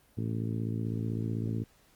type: harmonic tone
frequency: 55.9 Hz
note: A1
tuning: 28 cents sharp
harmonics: 2 / 3 / 4 / 5 / 6 / 7 / 8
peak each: -32 / -39 / -37 / -40 / -44 / -46 / -48 dBFS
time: 0.17-1.64 s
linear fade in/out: 10 ms
effects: pink hiss -64 dBFS RMS until 1.95 s + Opus 32 kbps